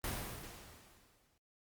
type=noise with exponential decay; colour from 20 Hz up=pink; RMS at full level=-37 dBFS; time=0.04-1.38 s; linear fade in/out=2 ms; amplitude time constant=290 ms; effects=noise-tail reverb RT60 0.1 s tail -20 dB re dry + Opus 32 kbps